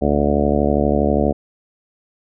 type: harmonic tone with a mistuned harmonic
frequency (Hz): 72.4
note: D2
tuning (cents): -24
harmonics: 1 / 2 / 3 / 4 / 5 / 6 / 7 / 8 / 9 / 10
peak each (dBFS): -22 / -26 / -20 / -22 / -25 / -22 / -26 / -22 / -26 / -26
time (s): 0.01-1.33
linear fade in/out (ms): 20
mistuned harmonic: 1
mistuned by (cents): -34
effects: none